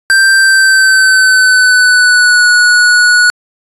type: tone with pitch glide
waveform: square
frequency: 1570 to 1464.9 Hz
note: G6 to F#6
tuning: +2 to -18 cents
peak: -5 dBFS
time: 0.1-3.3 s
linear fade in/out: 0 ms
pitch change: -120 cents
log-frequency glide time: 0.35-2.49 s
effects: resampled to 24000 Hz